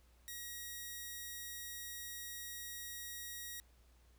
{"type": "tone", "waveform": "5% pulse", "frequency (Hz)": 1900, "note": "A#6", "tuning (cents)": 33, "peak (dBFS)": -34, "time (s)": [0.28, 3.6], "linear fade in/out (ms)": 0, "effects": ["added 60 Hz sine -64 dBFS peak until 4.18 s", "pink hiss -72 dBFS RMS until 4.18 s"]}